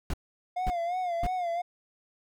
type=noise bursts; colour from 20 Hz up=brown; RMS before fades=-29 dBFS; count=3; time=0.1-1.268 s; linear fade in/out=2 ms; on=36 ms; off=530 ms
type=tone with vibrato; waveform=triangle; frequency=708 Hz; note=F5; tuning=23 cents sharp; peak=-26 dBFS; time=0.56-1.62 s; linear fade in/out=10 ms; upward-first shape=sine; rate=2.9 Hz; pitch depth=84 cents each way
effects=none